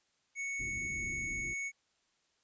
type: tone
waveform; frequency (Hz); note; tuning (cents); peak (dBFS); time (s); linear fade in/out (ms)
square; 2217; C#7; 0; -36; 0.35-1.72; 50
type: low-pass noise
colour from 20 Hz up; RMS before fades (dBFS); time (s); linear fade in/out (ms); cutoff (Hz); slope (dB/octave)
pink; -46; 0.59-1.54; 5; 380; 96
effects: white hiss -75 dBFS RMS until 2.43 s + resampled to 16000 Hz